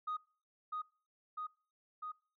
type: tone with echo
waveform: sine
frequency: 1244 Hz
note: D#6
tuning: 1 cent flat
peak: -34 dBFS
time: 0.07-0.17 s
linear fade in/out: 10 ms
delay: 650 ms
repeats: 3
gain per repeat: -2 dB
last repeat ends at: 2.12 s
effects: noise-tail reverb RT60 0.4 s tail -25 dB re dry + tanh soft clip ceiling -33 dBFS